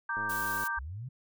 sine chord, G minor, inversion first, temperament equal with one note detuned, 932.3 / 1178.7 / 1568 Hz, Bb5 / D6 / G6, 0 / +6 / 0 cents, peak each -37 / -37 / -32 dBFS, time 0.09-0.79 s, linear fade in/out 5 ms
click train, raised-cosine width 2 ms, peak -33 dBFS, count 50, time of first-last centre 0.17-0.637 s, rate 105 Hz
blue noise, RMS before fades -40 dBFS, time 0.29-0.68 s, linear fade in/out 10 ms
sine linear sweep, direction up, 52.8 to 136 Hz, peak -37 dBFS, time 0.77-1.09 s, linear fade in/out 10 ms
effects none

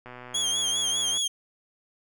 click train, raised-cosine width 0.5 ms, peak -27 dBFS, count 139, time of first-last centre 0.06-1.173 s, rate 124 Hz
25% pulse tone with vibrato, 3266 Hz, G#7, 30 cents flat, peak -20 dBFS, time 0.34-1.28 s, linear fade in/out 10 ms, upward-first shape sine, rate 5 Hz, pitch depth 61 cents each way
effects none

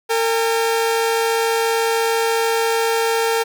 sawtooth tone pair together, 455.7 / 811 Hz, A#4 / G#5, -39 / -41 cents, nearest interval minor seventh, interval 998 cents, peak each -13 / -20 dBFS, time 0.09-3.44 s, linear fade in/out 20 ms, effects none

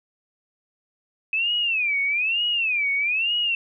sine tone with vibrato, 2540 Hz, D#7, 35 cents sharp, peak -20 dBFS, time 1.33-3.55 s, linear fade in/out 2 ms, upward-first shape sine, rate 1.1 Hz, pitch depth 230 cents each way, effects none

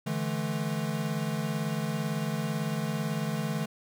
square chord, D suspended second, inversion none, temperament equal with one note detuned, 146.83 / 164.81 / 215.2 Hz, D3 / E3 / A3, 0 / 0 / -38 cents, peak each -34 dBFS, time 0.06-3.66 s, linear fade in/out 10 ms, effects none

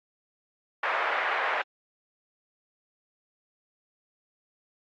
white band-pass noise, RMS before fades -28 dBFS, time 0.83-1.62 s, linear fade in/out 5 ms, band 560 to 2000 Hz, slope 24 dB/octave, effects AAC 48 kbps

